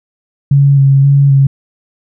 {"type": "tone with vibrato", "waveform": "sine", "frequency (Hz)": 138.59, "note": "C#3", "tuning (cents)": 0, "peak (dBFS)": -4, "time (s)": [0.51, 1.47], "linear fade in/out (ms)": 5, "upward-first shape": "square", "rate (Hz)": 1.9, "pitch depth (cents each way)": 19, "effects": []}